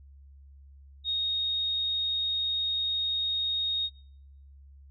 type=tone; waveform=sine; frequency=3729 Hz; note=A#7; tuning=in tune; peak=-26 dBFS; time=1.04-3.9 s; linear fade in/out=50 ms; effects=noise-tail reverb RT60 0.8 s tail -26 dB re dry + added 69 Hz sine -49 dBFS peak until 4.9 s